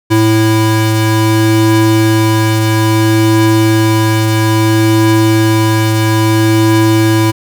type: tone pair together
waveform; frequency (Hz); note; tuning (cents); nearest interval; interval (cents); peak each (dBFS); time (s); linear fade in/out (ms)
square; 110 / 329.4; A2 / E4; 0 / -1; octave + perfect fifth; 1899; -11; 0.1-7.32; 20
effects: none